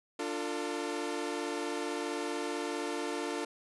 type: chord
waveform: sawtooth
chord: D minor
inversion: none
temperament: equal with one note detuned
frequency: 293.7 / 349.2 / 450.8 Hz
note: D4 / F4 / A4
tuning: 0 / 0 / +42 cents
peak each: -34 dBFS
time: 0.19-3.45 s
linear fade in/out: 5 ms
effects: resampled to 24000 Hz